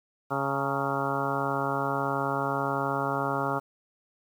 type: harmonic tone with a mistuned harmonic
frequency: 138.59 Hz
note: C#3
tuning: in tune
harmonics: 1 / 2 / 3 / 4 / 5 / 6 / 7 / 8 / 9 / 10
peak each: -35 / -35 / -35 / -35 / -35 / -35 / -35 / -35 / -35 / -35 dBFS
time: 0.3-3.6 s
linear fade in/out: 20 ms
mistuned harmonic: 7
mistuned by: -71 cents
effects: 9-bit